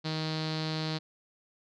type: tone with low-pass filter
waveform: sawtooth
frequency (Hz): 157.2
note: D#3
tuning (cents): +18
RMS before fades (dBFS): -33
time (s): 0.04-0.99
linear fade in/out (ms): 20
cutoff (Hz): 4300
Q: 6.1
effects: none